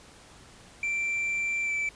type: tone with pitch glide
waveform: triangle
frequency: 2349 to 2321 Hz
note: D7 to D7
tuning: 0 to -21 cents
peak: -25 dBFS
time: 0.83-1.89 s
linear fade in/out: 2 ms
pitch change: -21 cents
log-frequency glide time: 1.63-1.72 s
effects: pink hiss -52 dBFS RMS until 1.95 s + resampled to 22050 Hz